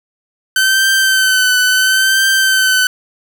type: tone with vibrato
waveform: sawtooth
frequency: 1532 Hz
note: G6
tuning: 40 cents flat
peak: -6 dBFS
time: 0.56-2.87 s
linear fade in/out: 2 ms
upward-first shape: triangle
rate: 0.73 Hz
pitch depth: 42 cents each way
effects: none